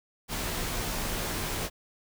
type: noise with comb filter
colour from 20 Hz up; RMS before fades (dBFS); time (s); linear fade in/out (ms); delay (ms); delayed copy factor
pink; -32; 0.28-1.7; 50; 15; -0.55
effects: none